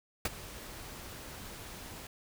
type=noise with ADSR envelope; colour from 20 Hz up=pink; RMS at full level=-29 dBFS; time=0.25-2.07 s; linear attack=4 ms; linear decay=28 ms; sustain=-17 dB; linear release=3 ms; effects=none